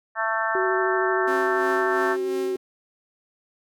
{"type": "harmonic tone", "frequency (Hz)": 222.5, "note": "A3", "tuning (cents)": 20, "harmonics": [3, 4, 5, 6, 7, 8], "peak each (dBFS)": [-29, -29, -29, -29, -29, -29], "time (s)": [0.15, 2.17], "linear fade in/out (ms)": 50}
{"type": "tone with vibrato", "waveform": "sine", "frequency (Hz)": 376.5, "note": "F#4", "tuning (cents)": 30, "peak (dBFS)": -23, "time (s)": [0.55, 2.56], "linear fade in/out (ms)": 2, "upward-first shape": "square", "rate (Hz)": 13, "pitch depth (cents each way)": 13}
{"type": "tone with tremolo", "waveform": "sawtooth", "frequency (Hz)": 267.9, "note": "C4", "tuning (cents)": 41, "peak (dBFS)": -27, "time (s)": [1.27, 2.57], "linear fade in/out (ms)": 10, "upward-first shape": "sine", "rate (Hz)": 2.9, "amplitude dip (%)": 55}
{"effects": []}